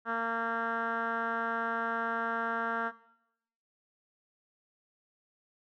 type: tone with low-pass filter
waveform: 10% pulse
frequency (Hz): 229.4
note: A#3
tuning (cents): -28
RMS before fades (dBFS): -32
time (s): 0.05-2.92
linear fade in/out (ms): 50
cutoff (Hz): 1500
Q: 4.4
effects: noise-tail reverb RT60 0.8 s tail -18 dB re dry